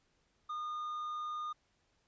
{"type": "tone with hard clipping", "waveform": "sine", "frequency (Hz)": 1221, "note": "D#6", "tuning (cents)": -33, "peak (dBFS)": -38, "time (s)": [0.49, 1.53], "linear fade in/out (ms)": 10, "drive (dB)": 3, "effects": ["pink hiss -75 dBFS RMS until 2.07 s", "resampled to 16000 Hz"]}